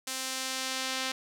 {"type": "tone with band-pass filter sweep", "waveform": "sawtooth", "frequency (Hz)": 261.6, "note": "C4", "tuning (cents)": 0, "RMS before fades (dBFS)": -34, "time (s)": [0.07, 1.12], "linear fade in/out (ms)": 5, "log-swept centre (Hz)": [7600, 4000], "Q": 0.78, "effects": []}